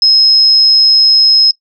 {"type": "tone", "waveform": "sine", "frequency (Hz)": 5140, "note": "E8", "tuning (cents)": -45, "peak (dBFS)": -4, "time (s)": [0.02, 1.51], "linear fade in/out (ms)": 2, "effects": ["noise-tail reverb RT60 0.1 s tail -22 dB re dry"]}